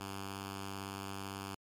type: tone with notch filter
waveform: 5% pulse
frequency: 97.9 Hz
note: G2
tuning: 2 cents flat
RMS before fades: -43 dBFS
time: 0-1.55 s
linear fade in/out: 5 ms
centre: 560 Hz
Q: 1.4
effects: MP3 64 kbps